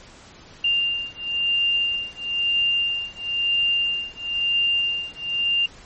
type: beating tone pair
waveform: sine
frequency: 2794 / 2795 Hz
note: F7 / F7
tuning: 0 / +1 cents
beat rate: 1 Hz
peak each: -23 dBFS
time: 0.64-5.66 s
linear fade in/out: 5 ms
effects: pink hiss -46 dBFS RMS until 5.85 s + MP3 32 kbps